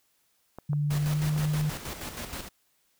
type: clicks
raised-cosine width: 1 ms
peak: -26 dBFS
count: 3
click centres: 0.586 / 0.732 / 1.364 s
type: tone with pitch glide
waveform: sine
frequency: 146.83 to 151.48 Hz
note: D3 to D#3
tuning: 0 to -46 cents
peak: -24 dBFS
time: 0.69-1.7 s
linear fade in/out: 10 ms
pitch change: +54 cents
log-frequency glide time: 0.93-1.21 s
type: noise with tremolo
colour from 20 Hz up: pink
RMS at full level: -36 dBFS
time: 0.9-2.49 s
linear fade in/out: 10 ms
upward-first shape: square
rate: 6.3 Hz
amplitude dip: 50%
effects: white hiss -70 dBFS RMS until 2.99 s